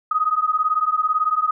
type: beating tone pair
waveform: sine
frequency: 1244.5 / 1262.5 Hz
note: D#6 / D#6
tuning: 0 / +25 cents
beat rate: 18 Hz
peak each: -20 dBFS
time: 0.11-1.51 s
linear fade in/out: 5 ms
effects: none